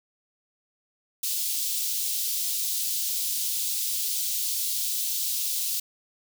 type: high-pass noise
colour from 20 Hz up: white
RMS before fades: -28 dBFS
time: 1.23-5.8 s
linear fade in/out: 5 ms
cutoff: 3400 Hz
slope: 24 dB/octave
effects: none